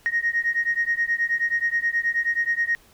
sine beating tone pair, 1864.7 / 1874.1 Hz, A#6 / A#6, 0 / +9 cents, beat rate 9.4 Hz, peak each -23 dBFS, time 0.06-2.75 s, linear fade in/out 0 ms, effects tanh soft clip ceiling -13 dBFS + pink hiss -55 dBFS RMS until 2.93 s

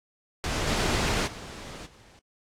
pink noise with level steps, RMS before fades -29 / -26 / -41 / -54 dBFS, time 0.44-2.19 s, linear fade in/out 0 ms, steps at 0.66 / 1.26 / 1.85 s, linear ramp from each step 20 ms, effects low-pass 7000 Hz 12 dB/octave + AAC 64 kbps

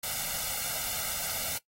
white noise with comb filter, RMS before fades -33 dBFS, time 0.03-1.58 s, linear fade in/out 5 ms, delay 1.4 ms, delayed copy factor +0.85, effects noise-tail reverb RT60 0.1 s tail -19 dB re dry + AAC 48 kbps

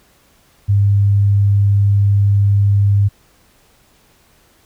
sine tone, 100.7 Hz, G2, 47 cents sharp, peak -9 dBFS, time 0.68-3.09 s, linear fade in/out 20 ms, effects pink hiss -53 dBFS RMS until 4.65 s

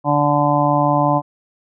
harmonic tone, 145.8 Hz, D3, 12 cents flat, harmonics 1 / 2 / 4 / 5 / 6 / 7, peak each -20 / -20 / -20 / -20 / -20 / -20 dBFS, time 0.04-1.22 s, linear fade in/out 50 ms, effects none

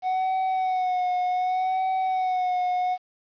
triangle tone with vibrato, 740 Hz, F#5, in tune, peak -20 dBFS, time 0.02-2.98 s, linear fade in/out 50 ms, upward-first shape sine, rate 0.66 Hz, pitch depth 36 cents each way, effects resampled to 11025 Hz + 9-bit

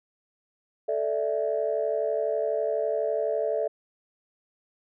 sine chord, A suspended fourth, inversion none, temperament equal, 440 / 587.3 / 659.3 Hz, A4 / D5 / E5, 0 / 0 / 0 cents, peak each -28 dBFS, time 0.88-3.68 s, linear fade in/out 10 ms, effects tanh soft clip ceiling -15 dBFS

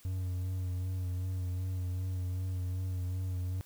triangle tone with vibrato, 91.6 Hz, F#2, 17 cents flat, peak -30 dBFS, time 0.05-3.61 s, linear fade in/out 0 ms, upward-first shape sine, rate 2.6 Hz, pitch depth 30 cents each way, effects white hiss -60 dBFS RMS until 3.65 s

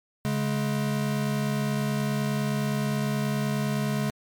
square tone pair together, 141.2 / 210.8 Hz, C#3 / G#3, +32 / +26 cents, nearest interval perfect fifth, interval 694 cents, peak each -28 dBFS, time 0.25-4.1 s, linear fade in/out 0 ms, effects MP3 96 kbps

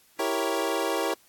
25% pulse chord, E diminished seventh, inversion none, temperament equal, 329.6 / 392 / 466.2 / 554.4 Hz, E4 / G4 / Bb4 / Db5, 0 / 0 / 0 / 0 cents, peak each -27 dBFS, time 0.19-1.14 s, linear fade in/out 5 ms, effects white hiss -60 dBFS RMS until 1.28 s + AAC 64 kbps

